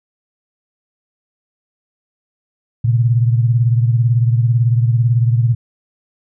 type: beating tone pair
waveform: sine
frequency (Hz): 116.6 / 134.6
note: A#2 / C3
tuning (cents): +1 / +49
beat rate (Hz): 18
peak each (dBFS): -11 / -18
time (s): 2.84-5.55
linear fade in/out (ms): 10
effects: none